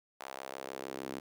sawtooth tone with high-pass filter sweep, 66.6 Hz, C2, 31 cents sharp, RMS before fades -43 dBFS, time 0.2-1.2 s, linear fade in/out 5 ms, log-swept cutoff 790 to 280 Hz, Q 1.6, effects none

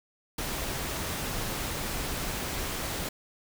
pink noise, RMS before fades -33 dBFS, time 0.38-3.09 s, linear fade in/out 5 ms, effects none

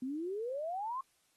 sine exponential sweep, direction up, 246.9 to 1095 Hz, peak -35 dBFS, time 0.02-1.01 s, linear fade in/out 5 ms, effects white hiss -73 dBFS RMS until 1.36 s + AAC 32 kbps

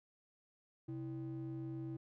triangle ring-modulated tone, 228.6 Hz, A#3, 34 cents flat, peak -35 dBFS, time 0.88-1.97 s, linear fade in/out 10 ms, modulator 97.4 Hz, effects tanh soft clip ceiling -34 dBFS

